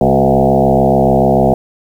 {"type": "tone with frequency modulation", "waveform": "sine", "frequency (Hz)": 433.5, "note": "A4", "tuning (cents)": -26, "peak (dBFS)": -7, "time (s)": [0.01, 1.54], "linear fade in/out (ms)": 2, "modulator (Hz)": 66.9, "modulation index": 4.8, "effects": ["7-bit"]}